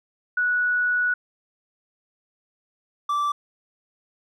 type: tone pair in turn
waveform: sine / triangle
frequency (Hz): 1470 / 1166.7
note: F#6 / D6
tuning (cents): -12 / -12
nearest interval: major third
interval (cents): 400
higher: first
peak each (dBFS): -19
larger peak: neither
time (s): 0.37-1.14 / 3.09-3.32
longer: first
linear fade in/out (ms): 5
effects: none